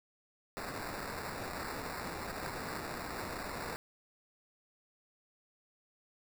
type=noise with sample-and-hold; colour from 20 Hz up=blue; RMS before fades=-41 dBFS; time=0.57-3.76 s; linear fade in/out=0 ms; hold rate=3150 Hz; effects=none